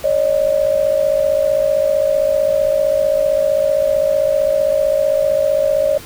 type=tone pair together; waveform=sine; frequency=556.5 / 612 Hz; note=C#5 / D#5; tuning=+7 / -29 cents; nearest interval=major second; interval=164 cents; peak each=-15 dBFS; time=0.04-5.98 s; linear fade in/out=5 ms; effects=pink hiss -35 dBFS RMS until 6.05 s